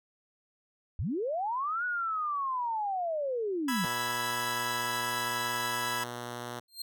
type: linear two-way sweep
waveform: sine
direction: up then down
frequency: 60.6 to 1480 to 163.2 Hz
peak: -29 dBFS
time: 0.99-3.85 s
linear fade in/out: 0 ms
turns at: 1.85 s
type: chord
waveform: sawtooth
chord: E major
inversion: second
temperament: equal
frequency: 987.8 / 1318.5 / 1661.2 Hz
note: B5 / E6 / G#6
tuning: 0 / 0 / 0 cents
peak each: -30 / -34 / -32 dBFS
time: 3.68-6.04 s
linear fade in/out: 5 ms
type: tone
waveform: 5% pulse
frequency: 120.8 Hz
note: B2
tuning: 38 cents flat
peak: -26 dBFS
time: 3.83-6.6 s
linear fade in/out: 10 ms
type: tone with exponential growth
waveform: sawtooth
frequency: 4186 Hz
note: C8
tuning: in tune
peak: -30 dBFS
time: 6.68-6.82 s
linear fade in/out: 5 ms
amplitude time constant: 30 ms
effects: none